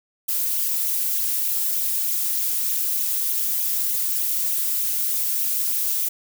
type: noise with flanger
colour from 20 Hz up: violet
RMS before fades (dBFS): -23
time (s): 0.28-6.09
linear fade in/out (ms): 10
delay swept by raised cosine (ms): 0.3 to 5.9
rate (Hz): 3.3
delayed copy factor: +1
effects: none